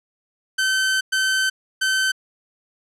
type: tone bursts at uneven times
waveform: sawtooth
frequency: 1537 Hz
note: G6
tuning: 35 cents flat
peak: -14 dBFS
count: 3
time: 0.58-1.01 / 1.12-1.5 / 1.81-2.12 s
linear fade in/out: 10 ms
effects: low-pass 10000 Hz 12 dB/octave